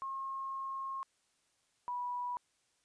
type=tone pair in turn; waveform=sine; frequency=1077 / 979.6 Hz; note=C6 / B5; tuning=+50 / -14 cents; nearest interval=major second; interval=164 cents; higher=first; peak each=-37 / -35 dBFS; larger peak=second; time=0.02-1.03 / 1.88-2.37 s; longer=first; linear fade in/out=0 ms; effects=white hiss -75 dBFS RMS until 2.84 s + resampled to 22050 Hz